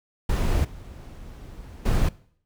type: noise with level steps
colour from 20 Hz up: brown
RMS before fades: -22 / -41 / -21 dBFS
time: 0.29-2.09 s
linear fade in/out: 5 ms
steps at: 0.64 / 1.85 s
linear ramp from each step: 10 ms
effects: noise-tail reverb RT60 0.6 s tail -21 dB re dry